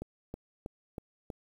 click train, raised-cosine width 2 ms, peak -25 dBFS, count 5, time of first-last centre 0.02-1.302 s, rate 3.12 Hz, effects 9-bit

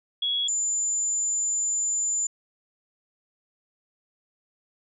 sine tone pair in turn, 3346 / 7090 Hz, G#7 / A8, +12 / +12 cents, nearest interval octave + minor second, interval 1300 cents, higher second, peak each -23 dBFS, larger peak neither, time 0.22-0.48 / 0.48-2.27 s, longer second, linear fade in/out 5 ms, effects none

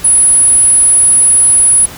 sine tone, 10220 Hz, D#9, 45 cents sharp, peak -4 dBFS, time 0.04-1.86 s, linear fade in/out 10 ms, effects pink hiss -29 dBFS RMS until 1.97 s

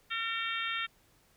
harmonic tone, 455.3 Hz, A#4, 41 cents flat, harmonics 3 / 4 / 5 / 6 / 7 / 8, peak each -37 / -38 / -39 / -40 / -40 / -41 dBFS, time 0.1-0.87 s, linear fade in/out 20 ms, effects pink hiss -66 dBFS RMS until 1.36 s

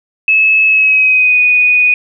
sine tone with pitch glide, 2593 to 2479 Hz, E7 to D#7, -29 to -7 cents, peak -6 dBFS, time 0.28-1.94 s, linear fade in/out 2 ms, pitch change -78 cents, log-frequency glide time 0.66-1.41 s, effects none

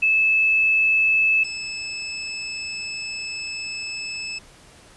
sine / 25% pulse tone pair in turn, 2612 / 2612 Hz, E7 / E7, -17 / -17 cents, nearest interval unison, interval 0 cents, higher neither, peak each -15 / -24 dBFS, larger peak first, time 0.02-1.44 / 1.44-4.39 s, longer second, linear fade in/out 10 ms, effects pink hiss -49 dBFS RMS until 4.96 s + resampled to 24000 Hz

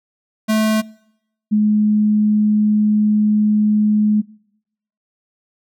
square / sine tone pair in turn, 217.3 / 211.4 Hz, A3 / G#3, -21 / +31 cents, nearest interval unison, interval 48 cents, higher first, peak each -14 / -11 dBFS, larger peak second, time 0.48-0.82 / 1.51-4.22 s, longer second, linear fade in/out 20 ms, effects noise-tail reverb RT60 0.8 s tail -24 dB re dry

